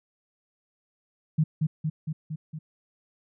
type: tone with echo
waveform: sine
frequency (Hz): 155.56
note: D#3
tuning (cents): 0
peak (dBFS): -18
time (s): 1.38-1.44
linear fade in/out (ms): 10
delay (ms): 230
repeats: 5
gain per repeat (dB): -3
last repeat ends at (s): 2.59
effects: none